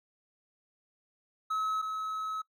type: tone pair in turn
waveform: triangle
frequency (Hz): 1287 / 1287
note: E6 / E6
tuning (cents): -42 / -42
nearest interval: unison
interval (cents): 0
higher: neither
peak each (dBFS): -27 / -31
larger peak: first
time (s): 1.5-1.82 / 1.82-2.42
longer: second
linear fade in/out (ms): 10
effects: noise-tail reverb RT60 0.1 s tail -20 dB re dry